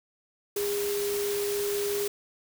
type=tone in noise; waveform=sine; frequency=407.7 Hz; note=G#4; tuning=32 cents flat; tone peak=-27 dBFS; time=0.56-2.08 s; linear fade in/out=5 ms; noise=white; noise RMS=-35 dBFS; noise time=0.56-2.08 s; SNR=+5 dB; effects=none